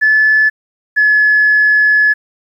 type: tone pair in turn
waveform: sine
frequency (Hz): 1731 / 1708.2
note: A6 / G#6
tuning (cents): -29 / +48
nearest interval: unison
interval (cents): 23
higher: first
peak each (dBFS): -6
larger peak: neither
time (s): 0.01-0.5 / 0.96-2.14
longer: second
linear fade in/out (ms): 20
effects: tanh soft clip ceiling -2 dBFS + 8-bit